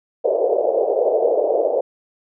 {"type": "band-pass noise", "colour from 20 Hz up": "pink", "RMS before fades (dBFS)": -18, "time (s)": [0.24, 1.81], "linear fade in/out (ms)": 10, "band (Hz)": [420, 650], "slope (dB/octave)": 48, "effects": []}